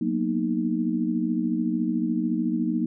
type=chord; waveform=sine; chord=B major seventh; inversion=second; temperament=equal with one note detuned; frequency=183.3 / 233.1 / 246.9 / 311.1 Hz; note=F#3 / A#3 / B3 / D#4; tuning=-16 / 0 / 0 / 0 cents; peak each=-29 / -26 / -31 / -27 dBFS; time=0.01-2.86 s; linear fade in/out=5 ms; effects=none